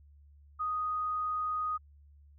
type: tone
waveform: sine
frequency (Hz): 1244.5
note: D#6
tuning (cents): 0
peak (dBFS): -30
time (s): 0.59-1.78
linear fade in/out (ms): 20
effects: added 72 Hz sine -55 dBFS peak until 2.38 s